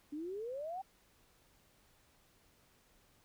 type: exponential sweep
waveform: sine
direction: up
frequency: 285.2 to 791 Hz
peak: -39 dBFS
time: 0.12-0.82 s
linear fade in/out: 10 ms
effects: pink hiss -69 dBFS RMS until 3.24 s